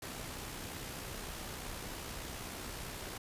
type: noise with amplitude modulation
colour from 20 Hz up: pink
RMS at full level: -42 dBFS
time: 0.02-3.18 s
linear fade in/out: 5 ms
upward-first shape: sine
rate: 63.3 Hz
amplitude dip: 35%
effects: resampled to 32000 Hz